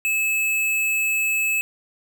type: tone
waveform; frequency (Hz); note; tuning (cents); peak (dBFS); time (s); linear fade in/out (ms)
square; 2600; E7; -24; -20; 0.05-1.61; 0
effects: none